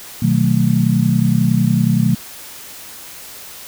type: chord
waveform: sine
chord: B dominant seventh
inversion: none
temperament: just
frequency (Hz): 123.47 / 154.34 / 185.21 / 222.2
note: B2 / D#3 / F#3 / A3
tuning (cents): 0 / -14 / +2 / +17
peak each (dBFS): -17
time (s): 0.22-2.15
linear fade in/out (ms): 5
effects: white hiss -35 dBFS RMS until 3.67 s